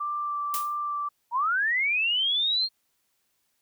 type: tone with vibrato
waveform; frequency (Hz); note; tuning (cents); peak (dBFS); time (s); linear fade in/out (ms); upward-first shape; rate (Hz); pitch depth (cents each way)
sine; 1174.7; D6; 0; -27; 0-1.09; 10; sine; 1.7; 11
type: noise with exponential decay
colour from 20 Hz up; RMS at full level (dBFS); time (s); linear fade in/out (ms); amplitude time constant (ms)
blue; -28; 0.54-0.77; 0; 49
type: linear sweep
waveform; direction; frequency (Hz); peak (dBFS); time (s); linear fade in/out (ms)
sine; up; 904 to 4264; -22; 1.31-2.69; 50
effects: white hiss -73 dBFS RMS until 3.61 s